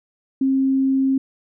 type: tone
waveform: sine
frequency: 267.5 Hz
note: C4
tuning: 38 cents sharp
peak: -15 dBFS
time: 0.41-1.18 s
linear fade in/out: 5 ms
effects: none